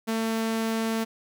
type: tone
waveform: sawtooth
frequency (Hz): 224.2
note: A3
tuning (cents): +33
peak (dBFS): -21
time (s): 0.07-1.05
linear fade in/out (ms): 20
effects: none